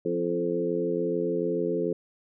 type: harmonic tone with a mistuned harmonic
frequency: 86.9 Hz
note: F2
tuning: 8 cents flat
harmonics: 2 / 3 / 4 / 5 / 6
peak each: -34 / -34 / -30 / -28 / -33 dBFS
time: 0.05-1.93 s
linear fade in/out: 5 ms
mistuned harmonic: 4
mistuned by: -22 cents
effects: none